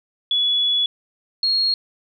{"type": "tone pair in turn", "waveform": "sine", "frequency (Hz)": [3400, 4284], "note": ["G#7", "C8"], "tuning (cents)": [40, 40], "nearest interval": "major third", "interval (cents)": 400, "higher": "second", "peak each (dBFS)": -16, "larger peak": "neither", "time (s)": [[0.31, 0.86], [1.43, 1.74]], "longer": "first", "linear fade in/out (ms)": 2, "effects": []}